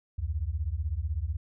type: beating tone pair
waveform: sine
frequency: 69.3 / 85.3 Hz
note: C#2 / F2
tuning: 0 / -40 cents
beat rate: 16 Hz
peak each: -31 dBFS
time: 0.18-1.37 s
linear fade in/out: 10 ms
effects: none

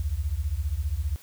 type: beating tone pair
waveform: sine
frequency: 66 / 81 Hz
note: C2 / E2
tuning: +16 / -30 cents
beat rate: 15 Hz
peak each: -28 dBFS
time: 0-1.16 s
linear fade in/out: 0 ms
effects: white hiss -52 dBFS RMS until 1.22 s

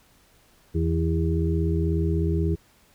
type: harmonic tone with a mistuned harmonic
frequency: 82.3 Hz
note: E2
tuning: 2 cents flat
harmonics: 1 / 2 / 4 / 5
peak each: -23 / -26 / -29 / -30 dBFS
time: 0.74-2.56 s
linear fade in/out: 20 ms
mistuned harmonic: 5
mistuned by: -25 cents
effects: pink hiss -59 dBFS RMS until 2.94 s

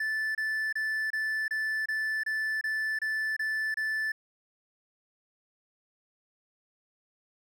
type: tone bursts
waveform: triangle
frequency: 1753 Hz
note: A6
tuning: 7 cents flat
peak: -26 dBFS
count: 11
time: 0-4.12 s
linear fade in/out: 5 ms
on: 350 ms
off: 27 ms
effects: none

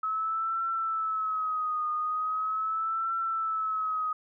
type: tone with vibrato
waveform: sine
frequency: 1286 Hz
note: E6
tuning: 43 cents flat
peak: -27 dBFS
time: 0.03-4.13 s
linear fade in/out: 5 ms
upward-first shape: triangle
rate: 0.4 Hz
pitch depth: 83 cents each way
effects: none

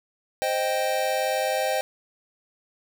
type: chord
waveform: square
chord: C minor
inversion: none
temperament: equal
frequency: 523.3 / 622.3 / 784 Hz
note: C5 / Eb5 / G5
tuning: 0 / 0 / 0 cents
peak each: -28 dBFS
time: 0.42-1.81 s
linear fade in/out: 0 ms
effects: none

